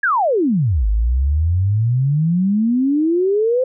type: exponential two-way sweep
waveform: sine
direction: down then up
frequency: 1728 to 50 to 524 Hz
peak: -13 dBFS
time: 0.03-3.64 s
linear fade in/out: 5 ms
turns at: 0.87 s
effects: none